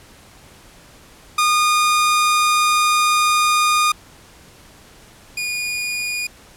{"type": "tone pair in turn", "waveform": "sawtooth", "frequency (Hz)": [1222, 2444], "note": ["D#6", "D#7"], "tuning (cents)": [-32, -32], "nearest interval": "octave", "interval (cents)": 1200, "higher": "second", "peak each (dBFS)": [-10, -18], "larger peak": "first", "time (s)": [[1.38, 3.92], [5.37, 6.27]], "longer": "first", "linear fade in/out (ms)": 5, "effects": ["pink hiss -46 dBFS RMS until 6.56 s", "low-pass 12000 Hz 12 dB/octave"]}